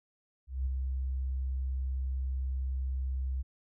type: tone with ADSR envelope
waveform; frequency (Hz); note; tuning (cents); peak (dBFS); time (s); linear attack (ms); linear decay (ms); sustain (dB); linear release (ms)
sine; 65.41; C2; 0; -27; 0.47-3.43; 190; 15; -3; 21
effects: none